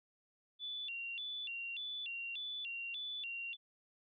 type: tone with vibrato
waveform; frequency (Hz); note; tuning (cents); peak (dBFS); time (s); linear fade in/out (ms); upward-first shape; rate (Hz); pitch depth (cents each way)
sine; 3096; G7; -22; -40; 0.59-3.57; 50; square; 1.7; 200
effects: none